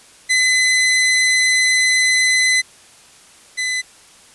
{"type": "tone pair in turn", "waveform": "sawtooth", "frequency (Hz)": [2023, 2013], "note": ["B6", "B6"], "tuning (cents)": [41, 33], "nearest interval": "unison", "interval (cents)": 8, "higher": "first", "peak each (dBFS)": [-9, -15], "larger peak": "first", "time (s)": [[0.29, 2.62], [3.57, 3.82]], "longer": "first", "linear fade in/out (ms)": 20, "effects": ["white hiss -46 dBFS RMS until 4.34 s", "resampled to 24000 Hz"]}